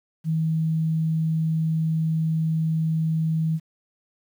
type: tone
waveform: sine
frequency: 160 Hz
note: D#3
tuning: 49 cents sharp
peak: -20 dBFS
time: 0.24-3.6 s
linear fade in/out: 50 ms
effects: 9-bit